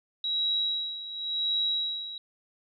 sine tone with tremolo, 3866 Hz, B7, 38 cents flat, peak -24 dBFS, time 0.24-2.18 s, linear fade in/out 2 ms, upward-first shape sine, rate 0.92 Hz, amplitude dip 75%, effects none

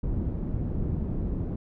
pink low-pass noise, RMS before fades -29 dBFS, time 0.03-1.56 s, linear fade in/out 5 ms, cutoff 260 Hz, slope 12 dB/octave, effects none

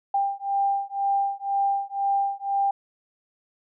sine beating tone pair, 793 / 795 Hz, G5 / G5, +20 / +24 cents, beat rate 2 Hz, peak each -25 dBFS, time 0.14-2.71 s, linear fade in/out 5 ms, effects none

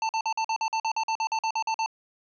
square tone bursts, 890 Hz, A5, 20 cents sharp, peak -25 dBFS, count 16, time 0.02-1.861 s, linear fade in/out 2 ms, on 71 ms, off 47 ms, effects resampled to 16000 Hz + 11-bit

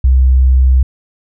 sine tone, 64.6 Hz, C2, 21 cents flat, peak -5 dBFS, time 0.04-0.83 s, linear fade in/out 5 ms, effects none

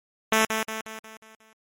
5% pulse tone with echo, 220 Hz, A3, in tune, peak -7 dBFS, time 0.32-0.45 s, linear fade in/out 2 ms, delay 180 ms, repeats 6, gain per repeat -6 dB, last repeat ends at 1.53 s, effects MP3 64 kbps

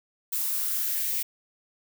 violet noise with high-pass filter sweep, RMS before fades -28 dBFS, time 0.32-1.23 s, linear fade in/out 10 ms, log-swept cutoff 860 to 2200 Hz, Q 2.9, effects none

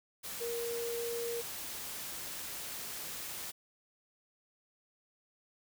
sine tone in noise, 469.3 Hz, A#4, 12 cents sharp, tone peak -35 dBFS, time 0.4-1.42 s, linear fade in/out 20 ms, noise white, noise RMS -42 dBFS, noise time 0.23-3.52 s, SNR +4 dB, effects none

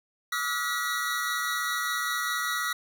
square tone cluster, 1167 / 1284 / 1431 / 1937 / 3857 Hz, D6 / E6 / F6 / B6 / B7, -11 / -46 / +42 / -34 / -42 cents, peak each -39 / -34 / -34 / -32 / -38 dBFS, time 0.32-2.73 s, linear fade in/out 5 ms, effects none

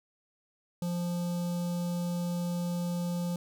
square tone with notch filter, 174.61 Hz, F3, in tune, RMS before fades -32 dBFS, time 0.82-3.36 s, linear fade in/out 2 ms, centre 1900 Hz, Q 0.54, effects none

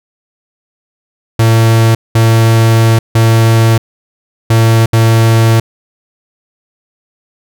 45% pulse tone bursts at uneven times, 113.3 Hz, A#2, 49 cents flat, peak -5 dBFS, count 5, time 1.39-1.95 / 2.15-2.99 / 3.15-3.78 / 4.5-4.86 / 4.93-5.6 s, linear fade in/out 5 ms, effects none

